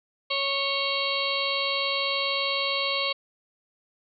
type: harmonic tone with a mistuned harmonic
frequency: 553 Hz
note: C#5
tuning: 4 cents flat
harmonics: 1 / 2 / 4 / 5 / 6 / 7 / 8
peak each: -32 / -32 / -32 / -32 / -32 / -32 / -32 dBFS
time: 0.3-3.13 s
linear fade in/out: 10 ms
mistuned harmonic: 6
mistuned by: -55 cents
effects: none